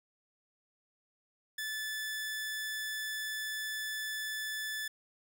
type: tone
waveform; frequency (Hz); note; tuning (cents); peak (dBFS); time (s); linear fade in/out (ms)
sawtooth; 1741; A6; -19; -32; 1.58-4.88; 5
effects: none